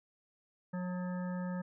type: harmonic tone with a mistuned harmonic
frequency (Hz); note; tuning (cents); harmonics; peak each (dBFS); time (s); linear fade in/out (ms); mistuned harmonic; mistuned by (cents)
180.8; F#3; -40; 1 / 3 / 5 / 7 / 9 / 10; -35 / -45 / -49 / -52 / -54 / -55; 0.73-1.62; 10; 10; -58
effects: none